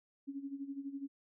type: tone with tremolo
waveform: sine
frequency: 277.2 Hz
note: C#4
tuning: in tune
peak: -37 dBFS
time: 0.27-1.08 s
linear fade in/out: 20 ms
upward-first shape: sine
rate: 12 Hz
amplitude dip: 75%
effects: none